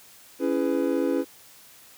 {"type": "chord", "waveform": "triangle", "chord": "C# minor seventh", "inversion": "none", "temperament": "just", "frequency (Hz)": [277.2, 332.6, 415.8, 498.9], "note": ["C#4", "E4", "G#4", "B4"], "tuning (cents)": [0, 16, 2, 17], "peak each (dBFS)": [-24, -25, -28, -26], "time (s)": [0.39, 1.25], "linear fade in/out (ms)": 50, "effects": ["white hiss -51 dBFS RMS until 1.97 s", "high-pass 60 Hz 12 dB/octave"]}